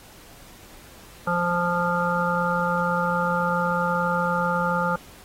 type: harmonic tone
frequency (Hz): 174.61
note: F3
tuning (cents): 0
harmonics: 1 / 3 / 5 / 7 / 8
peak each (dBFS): -27 / -27 / -27 / -27 / -27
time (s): 1.27-4.96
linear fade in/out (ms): 5
effects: pink hiss -48 dBFS RMS until 5.24 s + AAC 48 kbps